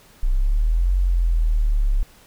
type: exponential two-way sweep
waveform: sine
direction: up then down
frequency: 30.44 to 46.25 to 33.66 Hz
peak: -15 dBFS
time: 0.23-2.03 s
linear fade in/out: 0 ms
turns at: 0.94 s
effects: pink hiss -51 dBFS RMS until 2.26 s